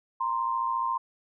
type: tone pair together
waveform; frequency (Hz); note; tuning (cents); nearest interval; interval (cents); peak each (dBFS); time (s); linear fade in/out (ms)
sine; 932.3 / 1046.5; A#5 / C6; 0 / 0; major second; 200; -30 / -27; 0.2-0.98; 10
effects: none